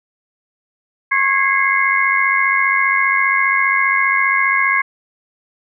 sine tone cluster, 1088 / 1654 / 2069 / 2164 Hz, C#6 / G#6 / C7 / C#7, -33 / -8 / -20 / -42 cents, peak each -18 dBFS, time 1.11-4.82 s, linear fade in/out 10 ms, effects none

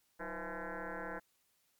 sine tone with frequency modulation, 522 Hz, C5, 4 cents flat, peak -39 dBFS, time 0.19-1.2 s, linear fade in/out 20 ms, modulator 168 Hz, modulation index 7.5, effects white hiss -75 dBFS RMS until 1.79 s + MP3 96 kbps

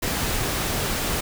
pink noise, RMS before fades -25 dBFS, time 0.02-1.21 s, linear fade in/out 10 ms, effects none

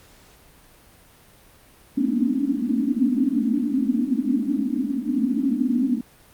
white band-pass noise, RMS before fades -22 dBFS, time 1.97-6.01 s, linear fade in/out 5 ms, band 220 to 290 Hz, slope 96 dB/octave, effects pink hiss -52 dBFS RMS until 6.33 s + Opus 48 kbps

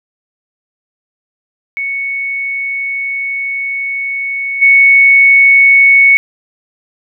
sine tone with level steps, 2217 Hz, C#7, in tune, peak -15 / -3 dBFS, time 1.77-6.17 s, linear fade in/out 0 ms, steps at 4.61 s, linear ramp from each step 20 ms, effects none

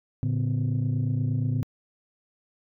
sine tone cluster, 113 / 141.5 / 252.8 Hz, A2 / C#3 / B3, +47 / +36 / +41 cents, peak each -24 / -26 / -31 dBFS, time 0.23-1.63 s, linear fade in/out 0 ms, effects tanh soft clip ceiling -18 dBFS

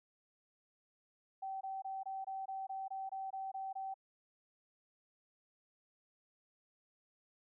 sine tone bursts, 771 Hz, G5, 29 cents flat, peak -39 dBFS, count 12, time 1.42-3.942 s, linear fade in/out 10 ms, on 190 ms, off 22 ms, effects none

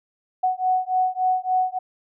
sine beating tone pair, 740 / 743.5 Hz, F#5 / F#5, 0 / +8 cents, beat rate 3.5 Hz, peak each -22 / -22 dBFS, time 0.43-1.79 s, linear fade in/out 10 ms, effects none

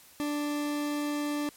40% pulse tone, 293.7 Hz, D4, in tune, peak -28 dBFS, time 0.2-1.49 s, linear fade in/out 0 ms, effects white hiss -55 dBFS RMS until 1.56 s + MP3 64 kbps

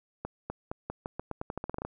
accelerating click train, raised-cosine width 1 ms, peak -20 dBFS, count 16, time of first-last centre 0.25-1.85 s, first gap 250 ms, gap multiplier 0.86, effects none

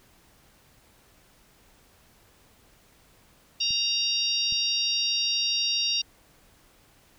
harmonic tone, 932.3 Hz, A#5, in tune, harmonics 3 / 4 / 5 / 6, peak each -29 / -29 / -29 / -29 dBFS, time 3.6-6.02 s, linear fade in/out 10 ms
clicks, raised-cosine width 5 ms, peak -32 dBFS, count 2, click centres 3.707 / 4.524 s
effects pink hiss -59 dBFS RMS until 7.18 s

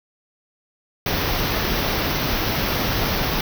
pink band-stop noise, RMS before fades -22 dBFS, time 1.06-3.41 s, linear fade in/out 2 ms, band 6000 to 12000 Hz, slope 96 dB/octave, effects none

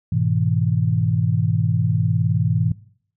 sine chord, E major, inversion first, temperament equal with one note detuned, 103.83 / 123.47 / 161.61 Hz, G#2 / B2 / E3, 0 / 0 / -34 cents, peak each -21 dBFS, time 0.12-2.72 s, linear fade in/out 5 ms, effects noise-tail reverb RT60 0.6 s tail -21 dB re dry

